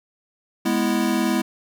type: chord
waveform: square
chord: E major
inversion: first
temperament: equal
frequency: 207.7 / 246.9 / 329.6 Hz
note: G#3 / B3 / E4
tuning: 0 / 0 / 0 cents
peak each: -24 dBFS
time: 0.65-1.42 s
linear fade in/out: 10 ms
effects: none